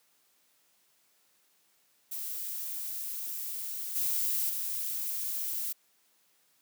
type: noise with level steps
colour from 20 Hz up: violet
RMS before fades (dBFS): -37 / -30 / -34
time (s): 2.11-5.73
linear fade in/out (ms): 10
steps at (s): 3.95 / 4.49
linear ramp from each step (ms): 10
effects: white hiss -69 dBFS RMS until 6.61 s + high-pass 150 Hz 12 dB/octave